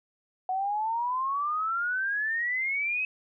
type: exponential sweep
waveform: sine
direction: up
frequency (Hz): 737 to 2570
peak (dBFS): -26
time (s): 0.49-3.05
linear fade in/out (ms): 2
effects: none